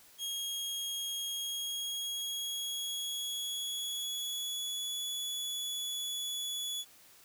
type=tone with pitch glide; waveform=sawtooth; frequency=3270 to 3409 Hz; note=G#7 to G#7; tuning=-28 to +45 cents; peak=-32 dBFS; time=0.18-6.85 s; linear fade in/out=50 ms; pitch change=+73 cents; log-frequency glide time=1.31-4.99 s; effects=white hiss -59 dBFS RMS until 7.24 s